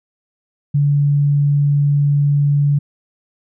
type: tone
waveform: sine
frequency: 143.8 Hz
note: D3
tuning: 36 cents flat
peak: -11 dBFS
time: 0.74-2.79 s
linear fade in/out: 10 ms
effects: none